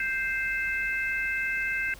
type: harmonic tone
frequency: 523.3 Hz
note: C5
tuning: in tune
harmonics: 3 / 4 / 5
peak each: -29 / -31 / -33 dBFS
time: 0-1.94 s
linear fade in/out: 2 ms
effects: added 50 Hz sine -48 dBFS peak until 1.99 s + pink hiss -50 dBFS RMS until 1.99 s